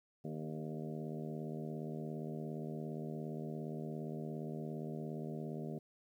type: harmonic tone with a mistuned harmonic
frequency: 77.3 Hz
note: D#2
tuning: 11 cents flat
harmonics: 2 / 3 / 4 / 5 / 6 / 7 / 8 / 9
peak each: -43 / -45 / -51 / -48 / -53 / -55 / -53 / -56 dBFS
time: 0.24-5.79 s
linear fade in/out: 10 ms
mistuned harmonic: 5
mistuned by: +31 cents
effects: 12-bit

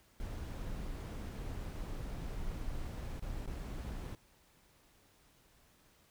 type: noise with dropouts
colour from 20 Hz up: brown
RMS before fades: -41 dBFS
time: 0.2-4.15 s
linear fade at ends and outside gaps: 1 ms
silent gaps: 3.196-3.224 / 3.461-3.476 s
effects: pink hiss -67 dBFS RMS until 6.1 s

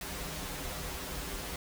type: noise with comb filter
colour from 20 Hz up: pink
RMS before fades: -39 dBFS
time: 0.01-1.56 s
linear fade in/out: 2 ms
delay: 9 ms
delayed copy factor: -1
effects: none

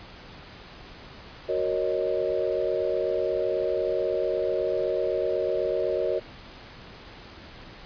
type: chord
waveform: sine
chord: D# minor seventh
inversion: first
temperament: equal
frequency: 370 / 466.2 / 554.4 / 622.3 Hz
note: F#4 / A#4 / C#5 / D#5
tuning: 0 / 0 / 0 / 0 cents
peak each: -29 dBFS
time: 1.48-6.2 s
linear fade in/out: 20 ms
effects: pink hiss -45 dBFS RMS until 7.85 s + resampled to 11025 Hz

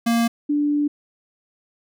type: tone pair in turn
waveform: square / sine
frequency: 232.5 / 292.9 Hz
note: A#3 / D4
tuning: -4 / -5 cents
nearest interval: major third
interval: 399 cents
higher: second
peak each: -17 dBFS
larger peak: neither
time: 0.06-0.28 / 0.49-0.88 s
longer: second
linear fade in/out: 10 ms
effects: none

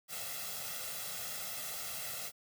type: noise with comb filter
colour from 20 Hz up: white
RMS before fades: -41 dBFS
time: 0.08-2.32 s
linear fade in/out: 50 ms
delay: 1.5 ms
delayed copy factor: +0.8
effects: high-pass 100 Hz 12 dB/octave

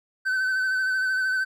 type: tone with vibrato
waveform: triangle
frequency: 1526 Hz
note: G6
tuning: 47 cents flat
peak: -20 dBFS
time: 0.25-1.45 s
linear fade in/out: 20 ms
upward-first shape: sine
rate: 13 Hz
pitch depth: 27 cents each way
effects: none

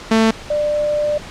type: tone pair in turn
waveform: sawtooth / sine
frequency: 222.8 / 594.8 Hz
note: A3 / D5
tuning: +22 / +22 cents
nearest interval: octave + perfect fourth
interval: 1700 cents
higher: second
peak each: -7 / -15 dBFS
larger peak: first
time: 0.11-0.31 / 0.5-1.18 s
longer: second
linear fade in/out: 5 ms
effects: pink hiss -34 dBFS RMS until 1.3 s + low-pass 6000 Hz 12 dB/octave

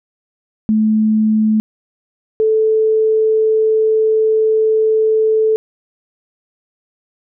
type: tone pair in turn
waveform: sine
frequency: 216.8 / 437.9 Hz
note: A3 / A4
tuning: -25 / -8 cents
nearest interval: octave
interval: 1217 cents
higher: second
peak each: -10 dBFS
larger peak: neither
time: 0.69-1.6 / 2.4-5.56 s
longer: second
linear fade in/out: 0 ms
effects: none

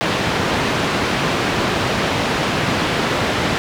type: band-pass noise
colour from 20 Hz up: pink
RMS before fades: -19 dBFS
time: 0.01-3.58 s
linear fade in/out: 0 ms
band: 120 to 3600 Hz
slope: 12 dB/octave
effects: none

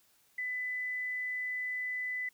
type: tone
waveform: sine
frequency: 2000 Hz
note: B6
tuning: 21 cents sharp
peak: -33 dBFS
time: 0.38-2.29 s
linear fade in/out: 5 ms
effects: white hiss -68 dBFS RMS until 2.33 s

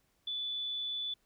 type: tone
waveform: sine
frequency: 3474 Hz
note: A7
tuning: 23 cents flat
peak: -34 dBFS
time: 0.27-1.14 s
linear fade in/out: 5 ms
effects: pink hiss -74 dBFS RMS until 1.25 s

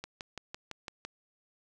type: click train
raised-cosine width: 0.2 ms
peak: -22 dBFS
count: 7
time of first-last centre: 0.04-1.05 s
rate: 5.94 Hz
effects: none

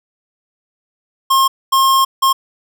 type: tone bursts at uneven times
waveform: square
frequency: 1071 Hz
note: C6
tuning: 40 cents sharp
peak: -10 dBFS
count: 3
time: 1.3-1.48 / 1.72-2.05 / 2.22-2.33 s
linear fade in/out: 10 ms
effects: none

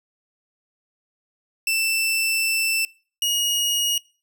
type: tone pair in turn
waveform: sawtooth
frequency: 2664 / 2881 Hz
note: E7 / F#7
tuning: +18 / -47 cents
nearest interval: minor second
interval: 135 cents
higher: second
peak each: -16 / -16 dBFS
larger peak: neither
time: 1.67-2.85 / 3.22-3.98 s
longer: first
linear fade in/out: 2 ms
effects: noise-tail reverb RT60 0.4 s tail -24 dB re dry

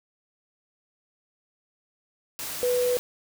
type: tone in noise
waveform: sine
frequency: 493.9 Hz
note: B4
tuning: in tune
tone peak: -21 dBFS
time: 2.63-2.97 s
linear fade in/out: 0 ms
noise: white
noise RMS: -34 dBFS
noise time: 2.39-2.99 s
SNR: +10 dB
effects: none

